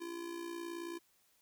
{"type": "tone with amplitude modulation", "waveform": "square", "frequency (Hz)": 340, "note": "F4", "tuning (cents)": -46, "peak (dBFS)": -39, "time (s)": [0, 0.99], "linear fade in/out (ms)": 20, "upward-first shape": "sine", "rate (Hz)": 58.9, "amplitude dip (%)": 60, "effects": ["white hiss -72 dBFS RMS until 1.41 s"]}